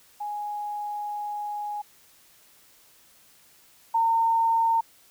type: tone pair in turn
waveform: sine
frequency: 830.6 / 911.6 Hz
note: G#5 / A#5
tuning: 0 / -39 cents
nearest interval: major second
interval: 161 cents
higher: second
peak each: -29 / -19 dBFS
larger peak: second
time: 0.2-1.82 / 3.94-4.81 s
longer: first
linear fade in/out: 10 ms
effects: white hiss -57 dBFS RMS until 5.1 s